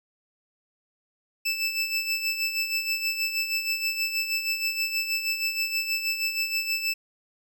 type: tone with tremolo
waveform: 25% pulse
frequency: 2637 Hz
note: E7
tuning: in tune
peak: -19 dBFS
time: 1.45-6.94 s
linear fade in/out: 10 ms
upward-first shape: sine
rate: 6.3 Hz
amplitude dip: 60%
effects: none